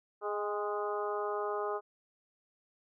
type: harmonic tone with a mistuned harmonic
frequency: 207.7 Hz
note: G#3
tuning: in tune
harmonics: 2 / 3 / 4 / 5 / 6 / 7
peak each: -35 / -40 / -40 / -42 / -39 / -50 dBFS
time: 0.21-1.81 s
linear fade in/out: 50 ms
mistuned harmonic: 4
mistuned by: -24 cents
effects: none